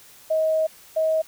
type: tone pair in turn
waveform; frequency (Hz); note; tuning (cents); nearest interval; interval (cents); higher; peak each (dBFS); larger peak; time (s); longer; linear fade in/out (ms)
sine; 633 / 635.4; D#5 / D#5; +30 / +36; unison; 6; second; -18 / -18; neither; 0.3-0.67 / 0.96-1.22; first; 10
effects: white hiss -49 dBFS RMS until 1.27 s